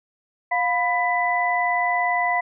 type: tone cluster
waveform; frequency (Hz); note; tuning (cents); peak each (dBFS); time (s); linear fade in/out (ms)
sine; 708 / 991 / 1994; F5 / B5 / B6; +23 / +6 / +16; -22 / -25 / -23; 0.51-2.41; 10
effects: none